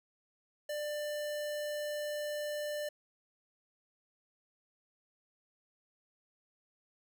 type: tone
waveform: square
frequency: 594 Hz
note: D5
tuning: 20 cents sharp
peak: -36 dBFS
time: 0.69-2.89 s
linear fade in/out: 5 ms
effects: none